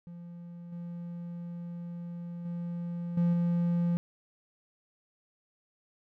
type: tone with level steps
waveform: triangle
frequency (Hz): 172.5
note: F3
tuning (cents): -21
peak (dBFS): -40 / -35 / -31 / -21 / -23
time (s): 0.07-3.97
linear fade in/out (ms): 0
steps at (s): 0.72 / 2.45 / 3.17 / 3.33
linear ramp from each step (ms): 5
effects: none